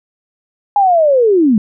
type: linear sweep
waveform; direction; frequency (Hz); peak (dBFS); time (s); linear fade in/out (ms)
sine; down; 830.6 to 199.1; -7; 0.76-1.58; 2
effects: none